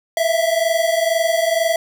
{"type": "tone pair together", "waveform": "square", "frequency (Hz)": [650, 672.1], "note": ["E5", "E5"], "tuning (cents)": [-24, 33], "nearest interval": "minor second", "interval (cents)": 57, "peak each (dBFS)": -19, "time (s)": [0.17, 1.76], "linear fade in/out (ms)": 2, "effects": ["9-bit"]}